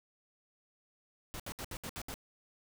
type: noise bursts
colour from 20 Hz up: pink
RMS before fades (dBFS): -42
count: 7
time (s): 1.34-2.141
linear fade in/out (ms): 0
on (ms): 57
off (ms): 67
effects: none